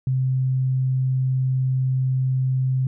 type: tone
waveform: sine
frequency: 130.3 Hz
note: C3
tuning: 7 cents flat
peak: -18 dBFS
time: 0.07-2.87 s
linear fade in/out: 2 ms
effects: none